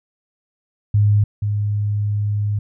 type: tone pair in turn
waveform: sine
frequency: 103.7 / 103.7 Hz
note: G#2 / G#2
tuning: -2 / -2 cents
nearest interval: unison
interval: 0 cents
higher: neither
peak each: -11 / -17 dBFS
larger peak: first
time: 0.94-1.24 / 1.42-2.59 s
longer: second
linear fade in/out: 5 ms
effects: none